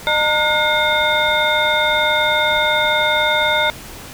sine tone cluster, 608 / 914 / 1442 / 2136 / 3630 Hz, D#5 / A#5 / F#6 / C7 / A#7, -40 / -34 / -45 / +35 / -47 cents, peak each -20 dBFS, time 0.07-3.7 s, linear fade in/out 0 ms, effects pink hiss -35 dBFS RMS until 4.13 s

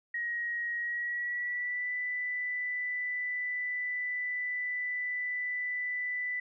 sine tone with pitch glide, 1890 to 1986.3 Hz, A#6 to B6, +23 to +9 cents, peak -31 dBFS, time 0.14-6.4 s, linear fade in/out 5 ms, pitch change +86 cents, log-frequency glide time 0.77-1.93 s, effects none

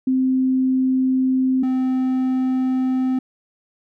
sine / triangle tone pair in turn, 260 / 258.4 Hz, C4 / C4, -11 / -21 cents, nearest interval unison, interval 10 cents, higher first, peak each -15 dBFS, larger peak neither, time 0.07-1.63 / 1.63-3.19 s, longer neither, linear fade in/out 5 ms, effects none

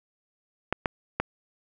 clicks, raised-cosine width 0.5 ms, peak -9 dBFS, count 3, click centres 0.726 / 0.858 / 1.2 s, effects none

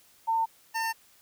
sine / 25% pulse tone pair in turn, 903 / 903 Hz, A5 / A5, +45 / +45 cents, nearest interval unison, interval 0 cents, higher neither, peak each -23 / -24 dBFS, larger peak first, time 0.27-0.46 / 0.74-0.93 s, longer neither, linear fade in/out 20 ms, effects white hiss -60 dBFS RMS until 1.21 s

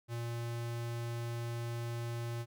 square tone, 117.7 Hz, A#2, 17 cents sharp, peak -37 dBFS, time 0.08-2.46 s, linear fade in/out 50 ms, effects none

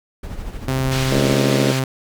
brown noise with tremolo, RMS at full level -27 dBFS, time 0.23-1.34 s, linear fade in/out 5 ms, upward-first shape sine, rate 13 Hz, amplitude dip 45%
sawtooth tone, 131.8 Hz, C3, 13 cents sharp, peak -14 dBFS, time 0.68-1.84 s, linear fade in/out 2 ms
white band-pass noise, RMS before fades -28 dBFS, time 0.91-1.8 s, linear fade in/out 10 ms, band 1400 to 4200 Hz, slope 12 dB/octave
harmonic tone, 69.3 Hz, C#2, in tune, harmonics 3 / 4 / 5 / 6 / 7 / 8 / 9, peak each -22 / -23 / -24 / -25 / -25 / -26 / -27 dBFS, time 1.11-1.72 s, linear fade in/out 5 ms
effects none

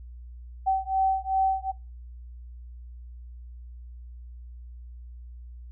sine beating tone pair, 766 / 768.6 Hz, G5 / G5, -40 / -34 cents, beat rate 2.6 Hz, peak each -25 dBFS, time 0.66-1.72 s, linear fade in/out 20 ms, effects noise-tail reverb RT60 0.3 s tail -24 dB re dry + added 60 Hz sine -40 dBFS peak until 5.71 s

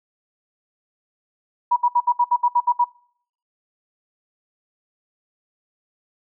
sine tone bursts, 967 Hz, B5, 37 cents flat, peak -13 dBFS, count 10, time 1.71-2.845 s, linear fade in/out 10 ms, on 55 ms, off 65 ms, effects noise-tail reverb RT60 0.6 s tail -24 dB re dry

